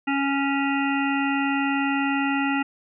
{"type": "harmonic tone", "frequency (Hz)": 277.2, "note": "C#4", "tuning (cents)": 0, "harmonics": [1, 3, 5, 7, 9, 10], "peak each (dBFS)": [-23, -28, -30, -31, -33, -33], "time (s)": [0.07, 2.63], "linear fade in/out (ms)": 10, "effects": []}